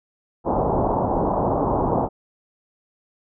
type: low-pass noise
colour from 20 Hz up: white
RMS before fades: -21 dBFS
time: 0.44-2.09 s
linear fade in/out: 50 ms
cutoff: 970 Hz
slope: 48 dB/octave
effects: none